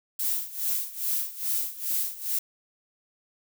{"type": "noise with tremolo", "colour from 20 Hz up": "violet", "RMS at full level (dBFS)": -26, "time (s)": [0.19, 2.39], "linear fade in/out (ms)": 5, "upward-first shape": "sine", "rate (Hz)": 2.4, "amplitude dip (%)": 85, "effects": []}